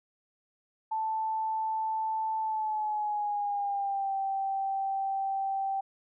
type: tone with pitch glide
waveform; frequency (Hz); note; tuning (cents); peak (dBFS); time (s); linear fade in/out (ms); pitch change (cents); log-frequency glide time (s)
sine; 880 to 779.5; A5 to G5; 0 to -10; -28; 0.91-5.81; 10; -210; 2.4-4.14
effects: none